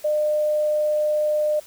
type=tone; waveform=sine; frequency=604 Hz; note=D5; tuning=48 cents sharp; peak=-18 dBFS; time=0.04-1.6 s; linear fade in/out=10 ms; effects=white hiss -47 dBFS RMS until 1.66 s